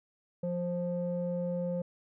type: tone with low-pass filter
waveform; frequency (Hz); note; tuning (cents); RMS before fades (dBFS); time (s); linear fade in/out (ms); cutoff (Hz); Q
square; 175.7; F3; +11; -33; 0.43-1.82; 5; 480; 5
effects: none